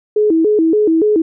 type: tone with vibrato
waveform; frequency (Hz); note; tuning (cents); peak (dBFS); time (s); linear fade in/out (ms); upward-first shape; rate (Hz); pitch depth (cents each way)
sine; 370.6; F#4; +3; -9; 0.16-1.22; 5; square; 3.5; 230
effects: none